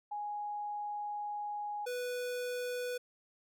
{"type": "tone pair in turn", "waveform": ["sine", "square"], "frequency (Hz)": [830, 493.5], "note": ["G#5", "B4"], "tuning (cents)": [-1, -1], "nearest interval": "major sixth", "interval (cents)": 900, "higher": "first", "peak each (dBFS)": [-36, -36], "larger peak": "neither", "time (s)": [[0.11, 1.86], [1.86, 2.98]], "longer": "first", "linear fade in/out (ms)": 10, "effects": []}